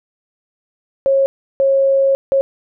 sine tone bursts at uneven times, 544 Hz, C#5, 33 cents flat, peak -10 dBFS, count 3, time 1.06-1.26 / 1.6-2.15 / 2.32-2.41 s, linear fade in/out 0 ms, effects none

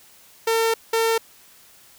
sawtooth tone bursts at uneven times, 452.9 Hz, A#4, 50 cents flat, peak -14 dBFS, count 2, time 0.47-0.74 / 0.93-1.18 s, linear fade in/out 5 ms, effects white hiss -51 dBFS RMS until 1.98 s

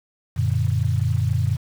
sine chord, Gb augmented, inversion none, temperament equal, 92.5 / 116.54 / 146.83 Hz, Gb2 / Bb2 / D3, 0 / 0 / 0 cents, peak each -22 / -21 / -25 dBFS, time 0.36-1.57 s, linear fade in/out 20 ms, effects 7-bit

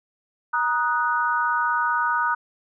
sine chord, D# minor, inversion second, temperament equal with one note detuned, 944.8 / 1244.5 / 1480 Hz, A#5 / D#6 / F#6, +23 / 0 / 0 cents, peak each -24 dBFS, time 0.53-2.35 s, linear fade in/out 10 ms, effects none

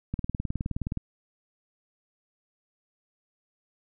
click train, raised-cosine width 5 ms, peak -17 dBFS, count 17, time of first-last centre 0.14-0.973 s, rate 19.2 Hz, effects none

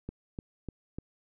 click train, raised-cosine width 3 ms, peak -24 dBFS, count 4, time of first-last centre 0.09-0.986 s, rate 3.35 Hz, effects none

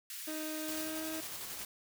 white high-pass noise, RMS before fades -44 dBFS, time 0.1-0.85 s, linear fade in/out 2 ms, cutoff 1500 Hz, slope 24 dB/octave
30% pulse tone with pitch glide, 311.1 to 317.5 Hz, D#4 to D#4, 0 to +35 cents, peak -36 dBFS, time 0.27-1.21 s, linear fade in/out 10 ms, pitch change +35 cents, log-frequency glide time 0.65-1.09 s
white noise with tremolo, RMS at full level -42 dBFS, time 0.68-1.65 s, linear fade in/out 2 ms, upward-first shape square, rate 11 Hz, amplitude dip 25%
effects none

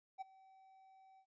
triangle tone with ADSR envelope, 766 Hz, G5, 40 cents flat, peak -38 dBFS, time 0.18-1.26 s, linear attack 33 ms, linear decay 15 ms, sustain -22 dB, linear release 75 ms, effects resampled to 16000 Hz

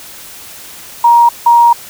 sine tone bursts at uneven times, 943 Hz, A#5, 20 cents sharp, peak -3 dBFS, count 2, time 1.04-1.29 / 1.46-1.73 s, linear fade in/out 5 ms, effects white hiss -32 dBFS RMS until 1.89 s

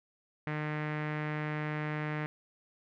sawtooth tone with low-pass filter, 151.8 Hz, D#3, 42 cents flat, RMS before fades -35 dBFS, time 0.47-2.26 s, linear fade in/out 0 ms, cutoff 2000 Hz, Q 3.1, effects none

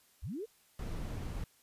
sine linear sweep, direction up, 38.89 to 477.1 Hz, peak -37 dBFS, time 0.22-0.46 s, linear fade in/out 20 ms
brown noise, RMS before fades -39 dBFS, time 0.79-1.44 s, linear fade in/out 2 ms
effects white hiss -67 dBFS RMS until 1.62 s + resampled to 32000 Hz

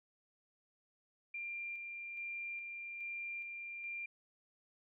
sine tone with tremolo, 2384 Hz, D7, 25 cents sharp, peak -40 dBFS, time 1.34-4.06 s, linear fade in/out 5 ms, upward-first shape square, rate 1.2 Hz, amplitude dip 30%, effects none

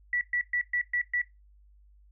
sine tone bursts, 1952 Hz, B6, 21 cents flat, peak -25 dBFS, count 6, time 0.13-1.216 s, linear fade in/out 2 ms, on 81 ms, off 120 ms, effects noise-tail reverb RT60 0.2 s tail -18 dB re dry + added 50 Hz sine -55 dBFS peak until 2.11 s

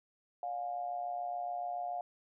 sine tone with amplitude modulation, 710 Hz, F5, 28 cents sharp, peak -32 dBFS, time 0.43-2.01 s, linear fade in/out 2 ms, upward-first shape sine, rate 127 Hz, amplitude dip 65%, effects none

